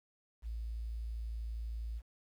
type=tone with quantisation; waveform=sine; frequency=56.2 Hz; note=A1; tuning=37 cents sharp; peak=-37 dBFS; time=0.42-2.02 s; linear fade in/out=50 ms; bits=11; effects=none